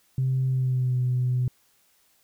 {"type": "tone with pitch glide", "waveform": "sine", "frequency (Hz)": [130.9, 125.57], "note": ["C3", "B2"], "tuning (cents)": [1, 29], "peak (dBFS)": -20, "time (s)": [0.18, 1.48], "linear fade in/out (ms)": 2, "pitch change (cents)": -72, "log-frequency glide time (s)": [0.47, 0.99], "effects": ["tanh soft clip ceiling -17 dBFS", "white hiss -64 dBFS RMS until 2.23 s"]}